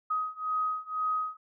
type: beating tone pair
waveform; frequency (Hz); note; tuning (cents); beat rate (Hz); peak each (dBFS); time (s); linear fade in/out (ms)
sine; 1257 / 1259; D#6 / D#6; +17 / +20; 2; -32 / -31; 0.1-1.37; 10
effects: none